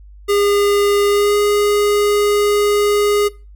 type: tone with pitch glide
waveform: square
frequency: 406.7 to 412.4 Hz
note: G#4 to G#4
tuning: -36 to -12 cents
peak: -13 dBFS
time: 0.28-3.29 s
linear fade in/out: 20 ms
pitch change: +24 cents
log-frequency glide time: 1.08-1.36 s
effects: noise-tail reverb RT60 0.3 s tail -21 dB re dry + added 50 Hz sine -37 dBFS peak until 3.55 s